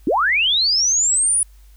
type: linear sweep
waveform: sine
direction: up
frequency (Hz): 233.1 to 9956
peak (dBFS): -14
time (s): 0.07-1.43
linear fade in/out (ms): 2
effects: added 50 Hz sine -43 dBFS peak until 1.76 s + white hiss -58 dBFS RMS until 1.76 s